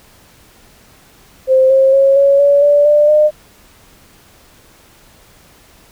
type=tone with pitch steps; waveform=sine; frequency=523.3 / 534.3 / 545.5 / 557 / 568.7 / 580.6 / 592.8 / 605.3 Hz; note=C5 / C5 / C#5 / C#5 / C#5 / D5 / D5 / D#5; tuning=0 / +36 / -28 / +8 / +44 / -20 / +16 / -48 cents; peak=-6 dBFS; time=1.47-3.31 s; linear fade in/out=50 ms; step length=230 ms; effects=pink hiss -46 dBFS RMS until 5.91 s